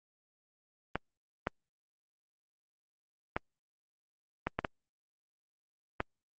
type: clicks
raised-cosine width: 0.5 ms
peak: -15 dBFS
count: 7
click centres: 0.956 / 1.471 / 3.365 / 4.47 / 4.59 / 4.648 / 6.004 s
effects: Opus 24 kbps